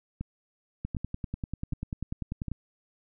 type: two click trains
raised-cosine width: 5 ms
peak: -20 / -21 dBFS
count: 18 / 4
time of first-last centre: 0.85-2.517 / 0.21-2.483 s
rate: 10.2 / 1.32 Hz
effects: none